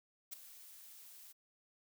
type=noise with ADSR envelope; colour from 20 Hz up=blue; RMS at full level=-42 dBFS; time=0.31-1.33 s; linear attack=21 ms; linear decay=10 ms; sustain=-14 dB; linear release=19 ms; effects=none